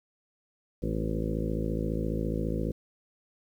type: harmonic tone with a mistuned harmonic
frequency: 54.6 Hz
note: A1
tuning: 13 cents flat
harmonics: 1 / 2 / 3 / 4 / 5 / 6 / 7 / 8 / 9 / 10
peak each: -33 / -37 / -34 / -36 / -39 / -37 / -39 / -43 / -38 / -44 dBFS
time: 0.82-2.72 s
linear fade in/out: 10 ms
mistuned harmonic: 5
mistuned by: -46 cents
effects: 10-bit